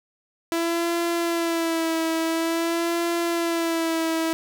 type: tone with vibrato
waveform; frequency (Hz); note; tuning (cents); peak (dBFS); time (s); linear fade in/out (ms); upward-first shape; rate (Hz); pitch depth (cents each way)
sawtooth; 332.8; E4; +17; -18; 0.52-4.33; 0; sine; 0.48; 40
effects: none